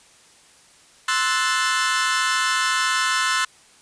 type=chord; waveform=sawtooth; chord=F# half-diminished seventh; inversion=second; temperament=equal; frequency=1046.5 / 1318.5 / 1480 / 1760 Hz; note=C6 / E6 / F#6 / A6; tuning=0 / 0 / 0 / 0 cents; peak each=-21 dBFS; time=1.08-3.45 s; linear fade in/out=5 ms; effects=white hiss -52 dBFS RMS until 3.81 s + resampled to 22050 Hz